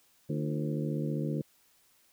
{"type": "harmonic tone with a mistuned harmonic", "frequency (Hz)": 75.1, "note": "D2", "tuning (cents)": 39, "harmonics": [2, 3, 4, 5, 6, 7], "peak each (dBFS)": [-32, -36, -38, -40, -42, -43], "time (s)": [0.29, 1.42], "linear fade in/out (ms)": 10, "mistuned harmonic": 5, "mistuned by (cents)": -110, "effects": ["white hiss -66 dBFS RMS until 2.12 s"]}